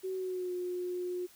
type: tone with pitch glide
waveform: sine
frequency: 376.5 to 359.1 Hz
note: F#4 to F4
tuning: +30 to +48 cents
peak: -33 dBFS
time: 0.03-1.27 s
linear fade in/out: 20 ms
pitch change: -82 cents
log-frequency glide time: 0.14-0.53 s
effects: white hiss -59 dBFS RMS until 1.35 s